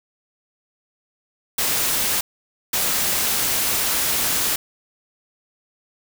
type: noise bursts at uneven times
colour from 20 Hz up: white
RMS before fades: -21 dBFS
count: 2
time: 1.58-2.21 / 2.73-4.56 s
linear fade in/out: 5 ms
effects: none

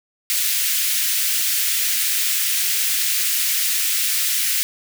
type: high-pass noise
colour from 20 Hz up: white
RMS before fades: -20 dBFS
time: 0.3-4.63 s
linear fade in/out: 0 ms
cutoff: 1800 Hz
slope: 24 dB/octave
effects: none

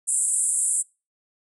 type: band-pass noise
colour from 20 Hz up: pink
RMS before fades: -23 dBFS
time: 0.07-0.83 s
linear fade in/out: 20 ms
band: 7700 to 10000 Hz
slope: 96 dB/octave
effects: noise-tail reverb RT60 0.3 s tail -26 dB re dry

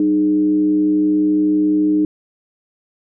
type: tone with frequency modulation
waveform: sine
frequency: 305.3 Hz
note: D#4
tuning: 33 cents flat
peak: -12 dBFS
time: 0-2.05 s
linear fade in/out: 2 ms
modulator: 114 Hz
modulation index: 0.37
effects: none

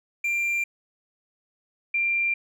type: tone pair in turn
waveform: triangle / sine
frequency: 2376 / 2376 Hz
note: D7 / D7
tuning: +20 / +20 cents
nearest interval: unison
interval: 0 cents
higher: neither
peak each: -21 dBFS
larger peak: neither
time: 0.24-0.64 / 1.94-2.34 s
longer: neither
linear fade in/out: 5 ms
effects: none

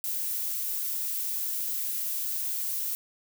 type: noise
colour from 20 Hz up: violet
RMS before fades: -31 dBFS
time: 0.04-2.95 s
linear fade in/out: 0 ms
effects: none

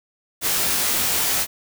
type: noise with comb filter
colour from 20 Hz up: white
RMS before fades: -21 dBFS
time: 0.41-1.47 s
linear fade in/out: 50 ms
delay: 20 ms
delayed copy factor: -0.75
effects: none

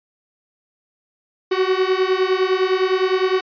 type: beating tone pair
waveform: 45% pulse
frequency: 370 / 379.8 Hz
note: F#4 / F#4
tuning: 0 / +45 cents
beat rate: 9.8 Hz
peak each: -19 dBFS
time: 1.51-3.41 s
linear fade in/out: 10 ms
effects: resampled to 11025 Hz

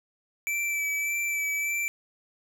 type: tone with vibrato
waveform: square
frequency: 2319 Hz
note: D7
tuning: 22 cents flat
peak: -27 dBFS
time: 0.47-1.88 s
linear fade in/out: 0 ms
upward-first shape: sine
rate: 1.7 Hz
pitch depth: 20 cents each way
effects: none

